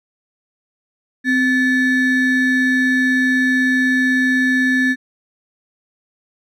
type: ring-modulated tone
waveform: triangle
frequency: 1000 Hz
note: B5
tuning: 21 cents sharp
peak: -8 dBFS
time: 1.24-4.96 s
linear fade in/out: 50 ms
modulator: 742 Hz
effects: none